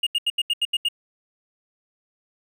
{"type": "tone bursts", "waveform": "triangle", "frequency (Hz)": 2849, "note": "F7", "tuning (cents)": 34, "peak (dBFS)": -17, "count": 8, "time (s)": [0.03, 0.886], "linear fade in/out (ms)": 5, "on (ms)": 37, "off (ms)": 80, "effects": []}